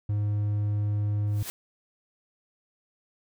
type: tone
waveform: triangle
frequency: 103.83 Hz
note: G#2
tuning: in tune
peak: -22 dBFS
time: 0.09-1.43 s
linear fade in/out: 5 ms
type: noise with exponential growth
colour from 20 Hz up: white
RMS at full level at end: -33 dBFS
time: 1.27-1.5 s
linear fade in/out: 0 ms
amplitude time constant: 50 ms
effects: none